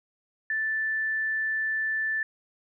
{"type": "tone", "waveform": "sine", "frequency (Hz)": 1760, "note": "A6", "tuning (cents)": 0, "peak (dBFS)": -25, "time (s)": [0.5, 2.23], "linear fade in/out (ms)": 2, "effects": []}